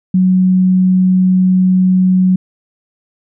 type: tone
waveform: sine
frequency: 185.1 Hz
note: F#3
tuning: 1 cent sharp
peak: -7 dBFS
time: 0.14-2.36 s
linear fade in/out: 5 ms
effects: none